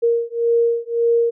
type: beating tone pair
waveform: sine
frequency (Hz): 466.2 / 468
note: A#4 / A#4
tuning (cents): 0 / +7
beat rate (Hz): 1.8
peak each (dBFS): -18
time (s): 0.02-1.31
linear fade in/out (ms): 20
effects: none